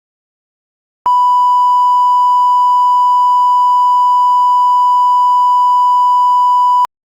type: tone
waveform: triangle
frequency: 989 Hz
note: B5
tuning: 2 cents sharp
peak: -3 dBFS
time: 1.06-6.85 s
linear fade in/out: 0 ms
effects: tanh soft clip ceiling -4 dBFS + Opus 48 kbps